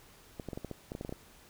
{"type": "clicks", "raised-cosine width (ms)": 2, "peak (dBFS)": -25, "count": 12, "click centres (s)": [0.398, 0.487, 0.532, 0.575, 0.647, 0.713, 0.919, 0.951, 1.011, 1.049, 1.093, 1.125], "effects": ["pink hiss -58 dBFS RMS until 1.49 s"]}